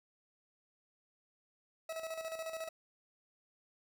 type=tone with tremolo; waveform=40% pulse; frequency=647 Hz; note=E5; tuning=32 cents flat; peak=-37 dBFS; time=1.89-2.69 s; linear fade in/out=5 ms; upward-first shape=square; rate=14 Hz; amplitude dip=55%; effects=none